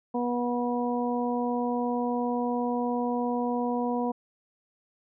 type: harmonic tone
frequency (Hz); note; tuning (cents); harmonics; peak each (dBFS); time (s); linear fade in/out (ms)
242.9; B3; -29; 1 / 2 / 3 / 4; -28 / -31 / -33 / -34; 0.14-4.12; 10
effects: none